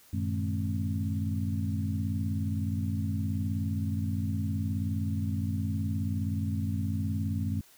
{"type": "tone cluster", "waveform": "sine", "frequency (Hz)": [94.5, 113.7, 155.9, 212.6, 267.8], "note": ["F#2", "A#2", "D#3", "G#3", "C4"], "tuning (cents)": [37, -43, 4, 41, 40], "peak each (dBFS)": [-30, -39, -38, -34, -38], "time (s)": [0.13, 7.61], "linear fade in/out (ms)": 5, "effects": ["white hiss -58 dBFS RMS until 7.77 s"]}